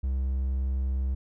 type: tone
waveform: triangle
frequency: 65.8 Hz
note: C2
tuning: 10 cents sharp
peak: -23 dBFS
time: 0.03-1.15 s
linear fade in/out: 10 ms
effects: none